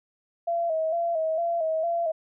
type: tone with vibrato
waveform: sine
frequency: 659.3 Hz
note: E5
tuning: in tune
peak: -23 dBFS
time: 0.47-2.12 s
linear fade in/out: 10 ms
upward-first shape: square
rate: 2.2 Hz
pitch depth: 56 cents each way
effects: none